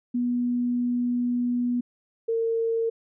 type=tone pair in turn; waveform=sine; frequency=243.8 / 455.7 Hz; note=B3 / A#4; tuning=-22 / -39 cents; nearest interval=major seventh; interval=1083 cents; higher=second; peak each=-22 dBFS; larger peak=neither; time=0.14-1.81 / 2.28-2.9 s; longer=first; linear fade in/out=10 ms; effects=none